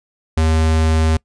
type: tone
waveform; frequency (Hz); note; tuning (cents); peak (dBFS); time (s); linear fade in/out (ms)
square; 79.7; D#2; +42; -13; 0.37-1.17; 5
effects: noise-tail reverb RT60 0.1 s tail -24 dB re dry + resampled to 22050 Hz